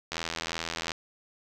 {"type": "click train", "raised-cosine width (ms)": 0.2, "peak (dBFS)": -14, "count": 67, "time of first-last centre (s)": [0.12, 0.918], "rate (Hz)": 82.7, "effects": []}